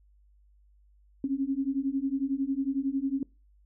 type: beating tone pair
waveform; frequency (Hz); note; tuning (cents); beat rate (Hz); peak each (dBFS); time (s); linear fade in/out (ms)
sine; 266.1 / 277.1; C4 / C#4; +29 / -1; 11; -30 / -29; 1.24-3.23; 2
effects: noise-tail reverb RT60 0.3 s tail -25 dB re dry + added 50 Hz sine -58 dBFS peak until 3.65 s